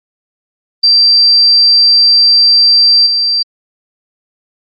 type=tone with level steps; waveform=sine; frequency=4700 Hz; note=D8; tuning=1 cent sharp; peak=-4 / -9 dBFS; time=0.83-3.43 s; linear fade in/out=10 ms; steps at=3.06 s; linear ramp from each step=10 ms; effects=Opus 32 kbps